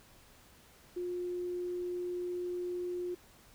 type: tone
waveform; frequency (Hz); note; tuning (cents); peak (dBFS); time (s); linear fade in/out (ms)
sine; 356; F4; +33; -34; 0.96-3.15; 10
effects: pink hiss -60 dBFS RMS until 3.54 s